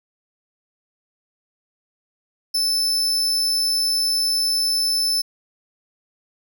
40% pulse tone, 5270 Hz, E8, 1 cent flat, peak -17 dBFS, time 2.54-5.22 s, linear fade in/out 10 ms, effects none

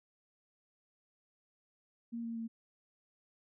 sine tone with pitch steps, 233.1 / 230.3 / 227.5 Hz, A#3 / A#3 / A#3, 0 / -21 / -42 cents, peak -37 dBFS, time 2.12-2.48 s, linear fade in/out 20 ms, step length 120 ms, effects none

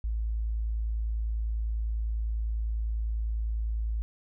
sine tone, 55 Hz, A1, in tune, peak -27 dBFS, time 0.04-4.02 s, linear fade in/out 0 ms, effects none

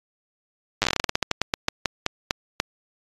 slowing click train, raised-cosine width 0.2 ms, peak -3 dBFS, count 22, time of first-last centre 0.82-2.601 s, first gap 9 ms, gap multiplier 1.19, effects AAC 32 kbps

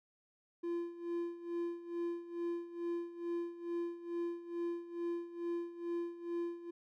triangle tone with tremolo, 343 Hz, F4, 31 cents flat, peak -32 dBFS, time 0.63-6.71 s, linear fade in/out 10 ms, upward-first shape sine, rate 2.3 Hz, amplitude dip 80%, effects none

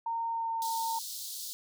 sine tone with pitch glide, 919 to 909.5 Hz, A#5 to A#5, -25 to -43 cents, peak -30 dBFS, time 0.06-0.99 s, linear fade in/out 5 ms, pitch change -18 cents, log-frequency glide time 0.29-0.51 s
pink high-pass noise, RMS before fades -40 dBFS, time 0.62-1.53 s, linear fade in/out 0 ms, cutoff 3700 Hz, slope 48 dB/octave
effects none

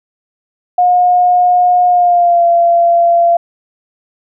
sine tone with pitch glide, 718 to 685.6 Hz, F5 to F5, +48 to -32 cents, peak -6 dBFS, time 0.78-3.37 s, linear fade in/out 5 ms, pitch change -80 cents, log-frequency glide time 1.87-2.45 s, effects none

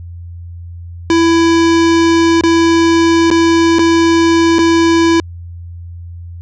square tone with dropouts, 332.3 Hz, E4, 14 cents sharp, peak -8 dBFS, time 1.1-5.2 s, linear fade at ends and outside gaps 1 ms, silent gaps 2.41-2.436 / 3.303-3.312 / 3.786-3.792 / 4.585-4.59 s, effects added 86 Hz sine -26 dBFS peak until 6.41 s + resampled to 16000 Hz

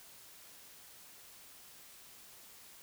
silence, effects white hiss -56 dBFS RMS until 2.82 s

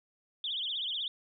sine tone with vibrato, 3322 Hz, G#7, in tune, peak -32 dBFS, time 0.44-1.08 s, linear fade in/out 2 ms, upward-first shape triangle, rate 16 Hz, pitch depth 220 cents each way, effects none

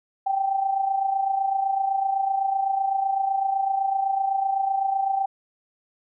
sine tone with amplitude modulation, 780 Hz, G5, 9 cents flat, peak -18 dBFS, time 0.26-5.26 s, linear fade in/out 10 ms, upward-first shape sine, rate 27.9 Hz, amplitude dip 60%, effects none

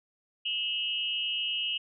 sine tone with amplitude modulation, 2886 Hz, F#7, 44 cents flat, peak -24 dBFS, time 0.45-1.78 s, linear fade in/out 10 ms, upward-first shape sine, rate 248 Hz, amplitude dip 100%, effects none

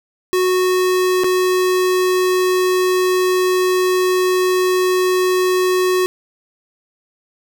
square tone with dropouts, 367.9 Hz, F#4, 10 cents flat, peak -14 dBFS, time 0.33-6.06 s, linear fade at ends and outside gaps 0 ms, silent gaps 1.236-1.243 s, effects none

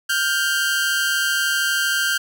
sawtooth tone pair together, 1415.1 / 1568 Hz, F6 / G6, +22 / 0 cents, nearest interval major second, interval 178 cents, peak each -20 / -16 dBFS, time 0.09-2.18 s, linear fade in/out 10 ms, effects none

